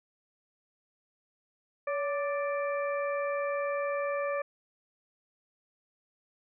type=harmonic tone with a mistuned harmonic; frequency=587.3 Hz; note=D5; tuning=in tune; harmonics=1 / 2 / 3 / 4; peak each=-30 / -36 / -40 / -42 dBFS; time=1.87-4.42 s; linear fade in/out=5 ms; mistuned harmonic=1; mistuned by=-61 cents; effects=none